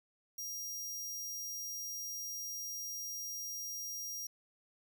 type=tone; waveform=sawtooth; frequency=5700 Hz; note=F8; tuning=34 cents sharp; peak=-37 dBFS; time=0.38-4.27 s; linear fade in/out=5 ms; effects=none